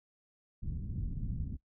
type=low-pass noise; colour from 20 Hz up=pink; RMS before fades=-37 dBFS; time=0.62-1.57 s; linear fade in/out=20 ms; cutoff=200 Hz; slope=24 dB/octave; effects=noise-tail reverb RT60 0.1 s tail -17 dB re dry